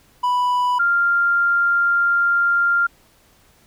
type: tone pair in turn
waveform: triangle / sine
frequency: 987.8 / 1394.2 Hz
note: B5 / F6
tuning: 0 / -3 cents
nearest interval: tritone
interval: 597 cents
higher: second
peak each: -14 dBFS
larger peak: neither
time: 0.23-0.79 / 0.79-2.87 s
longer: second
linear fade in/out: 10 ms
effects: pink hiss -55 dBFS RMS until 3.66 s